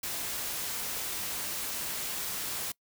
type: noise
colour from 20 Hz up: white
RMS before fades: -35 dBFS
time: 0.03-2.72 s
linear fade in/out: 5 ms
effects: noise-tail reverb RT60 0.1 s tail -24 dB re dry